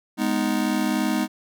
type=chord; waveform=square; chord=G# minor; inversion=none; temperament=just; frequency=207.7 / 249.2 / 311.5 Hz; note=G#3 / B3 / D#4; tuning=0 / +16 / +2 cents; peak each=-26 dBFS; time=0.17-1.28 s; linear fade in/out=50 ms; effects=none